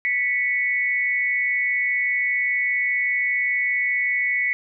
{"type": "tone pair together", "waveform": "sine", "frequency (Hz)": [1972, 2217], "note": ["B6", "C#7"], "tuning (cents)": [-3, 0], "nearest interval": "major second", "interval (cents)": 203, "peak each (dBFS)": -22, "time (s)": [0.05, 4.53], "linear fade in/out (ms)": 0, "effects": []}